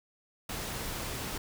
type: noise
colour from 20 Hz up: pink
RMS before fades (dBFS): -37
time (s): 0.49-1.38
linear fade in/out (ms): 5
effects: none